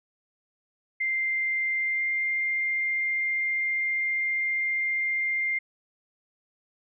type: tone with pitch glide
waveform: sine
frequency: 2093 to 2105 Hz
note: C7 to C7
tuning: 0 to +10 cents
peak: -24 dBFS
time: 1-5.59 s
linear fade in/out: 10 ms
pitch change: +10 cents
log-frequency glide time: 1.76-2.28 s
effects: none